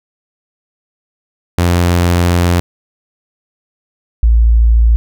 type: tone pair in turn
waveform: sawtooth / sine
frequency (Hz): 87.31 / 56.8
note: F2 / A#1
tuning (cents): 0 / -44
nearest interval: perfect fifth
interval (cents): 744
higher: first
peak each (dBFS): -5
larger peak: neither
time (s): 1.58-2.6 / 4.23-4.96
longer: first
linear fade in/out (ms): 0
effects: none